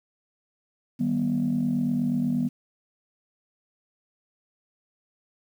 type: chord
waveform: sine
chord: Eb augmented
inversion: none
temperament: just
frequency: 155.56 / 194.45 / 243.1 Hz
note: Eb3 / G3 / B3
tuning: 0 / -14 / -27 cents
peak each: -29 / -28 / -23 dBFS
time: 0.99-2.49 s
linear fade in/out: 20 ms
effects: tanh soft clip ceiling -16 dBFS + 9-bit

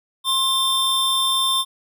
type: tone pair together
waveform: square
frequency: 1064 / 3579 Hz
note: C6 / A7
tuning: +29 / +29 cents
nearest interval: octave + major sixth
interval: 2100 cents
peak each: -24 / -19 dBFS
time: 0.24-1.65 s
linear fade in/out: 50 ms
effects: none

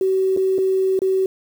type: tone with dropouts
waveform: sine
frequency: 380 Hz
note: F#4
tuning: 46 cents sharp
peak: -15 dBFS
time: 0.01-1.26 s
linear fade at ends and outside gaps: 2 ms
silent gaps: 0.365-0.372 / 0.582-0.586 / 0.991-1.018 s
effects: 7-bit

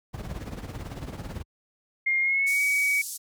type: noise with tremolo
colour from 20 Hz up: brown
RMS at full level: -29 dBFS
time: 0.13-1.43 s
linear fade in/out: 20 ms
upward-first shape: triangle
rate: 18 Hz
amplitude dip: 75%
type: tone with pitch glide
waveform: sine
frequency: 2124 to 2263 Hz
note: C7 to C#7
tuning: +25 to +35 cents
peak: -21 dBFS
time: 2.06-3.02 s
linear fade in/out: 10 ms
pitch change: +110 cents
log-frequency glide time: 2.2-2.61 s
type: band-pass noise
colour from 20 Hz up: white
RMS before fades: -36 dBFS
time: 2.46-3.18 s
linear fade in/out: 20 ms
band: 5300 to 12000 Hz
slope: 24 dB/octave
effects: high-pass 60 Hz 12 dB/octave

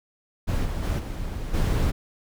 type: noise with level steps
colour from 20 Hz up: brown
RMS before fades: -24 / -28 / -24 / -31 / -22 dBFS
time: 0.47-1.92 s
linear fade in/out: 20 ms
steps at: 0.64 / 0.82 / 0.98 / 1.53 s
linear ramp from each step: 20 ms
effects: none

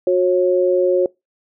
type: tone pair together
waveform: sine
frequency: 363.7 / 545 Hz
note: F#4 / C#5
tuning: -30 / -29 cents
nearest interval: perfect fifth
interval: 701 cents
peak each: -15 dBFS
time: 0.07-1.06 s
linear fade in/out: 2 ms
effects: noise-tail reverb RT60 0.2 s tail -24 dB re dry

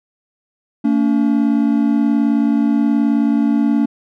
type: tone pair together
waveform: triangle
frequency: 226.4 / 285.2 Hz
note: A3 / C#4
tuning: +50 / +49 cents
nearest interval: major third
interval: 399 cents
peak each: -13 dBFS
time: 0.84-3.86 s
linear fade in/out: 10 ms
effects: none

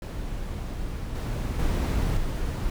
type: noise with level steps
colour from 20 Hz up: brown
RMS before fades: -32 / -28 / -24 / -28 dBFS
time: 0.02-2.7 s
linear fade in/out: 2 ms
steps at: 1.15 / 1.59 / 2.17 s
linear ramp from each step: 5 ms
effects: none

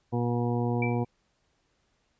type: harmonic tone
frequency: 120 Hz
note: B2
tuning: 49 cents flat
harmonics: 1 / 2 / 3 / 4 / 6 / 7 / 8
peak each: -28 / -30 / -34 / -34 / -37 / -41 / -40 dBFS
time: 0.12-1.05 s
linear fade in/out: 20 ms
type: tone with exponential decay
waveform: sine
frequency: 2331 Hz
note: D7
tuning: 14 cents flat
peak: -27 dBFS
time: 0.82-1.06 s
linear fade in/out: 5 ms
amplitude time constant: 51 ms
effects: pink hiss -72 dBFS RMS until 2.19 s + resampled to 16000 Hz

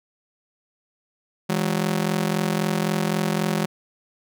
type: ring-modulated tone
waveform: sawtooth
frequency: 184.7 Hz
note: F#3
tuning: 3 cents flat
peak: -14 dBFS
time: 1.49-3.66 s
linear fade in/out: 10 ms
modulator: 21.9 Hz
effects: none

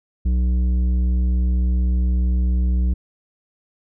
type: tone with tanh clipping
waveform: sine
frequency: 61.74 Hz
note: B1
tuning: in tune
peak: -17 dBFS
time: 0.25-2.94 s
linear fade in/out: 10 ms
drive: 9 dB
effects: none

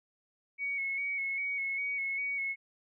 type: tone with vibrato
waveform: sine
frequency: 2217 Hz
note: C#7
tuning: in tune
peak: -31 dBFS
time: 0.58-2.56 s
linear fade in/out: 50 ms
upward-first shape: square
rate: 2.5 Hz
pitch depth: 25 cents each way
effects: none

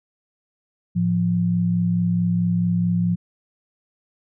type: tone pair together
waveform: sine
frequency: 110 / 174.61 Hz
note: A2 / F3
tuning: 0 / 0 cents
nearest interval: minor sixth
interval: 800 cents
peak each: -24 / -18 dBFS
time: 0.95-3.16 s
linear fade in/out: 20 ms
effects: none

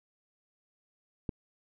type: click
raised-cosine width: 3 ms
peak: -20 dBFS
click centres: 1.292 s
effects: none

